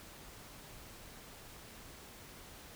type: silence
effects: pink hiss -53 dBFS RMS until 2.75 s